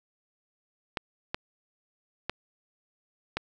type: clicks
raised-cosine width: 0.3 ms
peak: -13 dBFS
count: 4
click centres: 0.972 / 1.345 / 2.296 / 3.37 s
effects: none